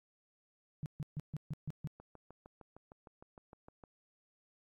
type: tone bursts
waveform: sine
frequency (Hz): 150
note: D3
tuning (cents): +37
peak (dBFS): -36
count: 7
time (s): 0.83-1.873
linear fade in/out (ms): 0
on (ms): 29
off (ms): 140
type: click train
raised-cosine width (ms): 1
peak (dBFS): -39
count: 13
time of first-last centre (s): 2-3.838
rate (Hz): 6.53
effects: AAC 64 kbps